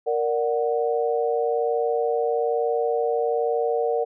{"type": "chord", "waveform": "sine", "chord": "Bb augmented", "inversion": "none", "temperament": "equal", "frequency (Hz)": [466.2, 587.3, 740], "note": ["Bb4", "D5", "F#5"], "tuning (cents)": [0, 0, 0], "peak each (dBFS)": [-22, -27, -27], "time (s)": [0.06, 4.05], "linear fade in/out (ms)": 20, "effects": []}